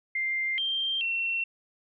sine tone with pitch steps, 2098 / 3167 / 2714 Hz, C7 / G7 / E7, +4 / +17 / +50 cents, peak -26 dBFS, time 0.15-1.44 s, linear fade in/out 5 ms, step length 430 ms, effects none

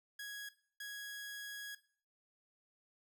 sawtooth tone bursts at uneven times, 1661.2 Hz, G#6, in tune, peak -40 dBFS, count 2, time 0.19-0.49 / 0.8-1.75 s, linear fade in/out 5 ms, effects noise-tail reverb RT60 0.5 s tail -17 dB re dry

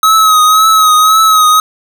square tone with vibrato, 1275 Hz, D#6, 42 cents sharp, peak -5 dBFS, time 0.03-1.6 s, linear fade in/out 2 ms, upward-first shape triangle, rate 1.9 Hz, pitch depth 48 cents each way, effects none

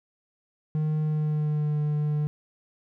triangle tone with pitch glide, 153.9 to 149.52 Hz, D#3 to D3, -19 to +31 cents, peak -21 dBFS, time 0.75-2.27 s, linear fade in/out 0 ms, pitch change -50 cents, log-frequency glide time 1.02-1.7 s, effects none

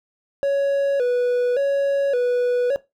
triangle tone with vibrato, 523 Hz, C5, 1 cent flat, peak -15 dBFS, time 0.43-2.76 s, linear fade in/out 0 ms, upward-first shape square, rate 0.88 Hz, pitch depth 110 cents each way, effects noise-tail reverb RT60 0.2 s tail -17 dB re dry

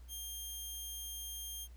10% pulse tone, 3200 Hz, G7, 35 cents sharp, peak -34 dBFS, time 0.08-1.68 s, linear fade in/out 50 ms, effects added 60 Hz sine -50 dBFS peak until 1.76 s + pink hiss -68 dBFS RMS until 1.76 s

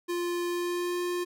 square tone with pitch glide, 349.2 to 353.9 Hz, F4 to F4, 0 to +23 cents, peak -29 dBFS, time 0.08-1.25 s, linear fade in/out 20 ms, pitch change +23 cents, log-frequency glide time 0.46-1.01 s, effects none

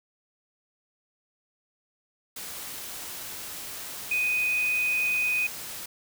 sine tone in noise, 2494 Hz, D#7, 3 cents sharp, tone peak -23 dBFS, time 4.11-5.47 s, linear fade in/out 5 ms, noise white, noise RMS -38 dBFS, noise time 2.36-5.86 s, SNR +12 dB, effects none

